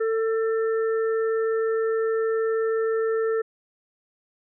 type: harmonic tone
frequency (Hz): 446.8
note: A4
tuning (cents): +27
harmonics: 1 / 3 / 4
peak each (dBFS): -21 / -34 / -37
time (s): 0-3.42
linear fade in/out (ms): 10
effects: none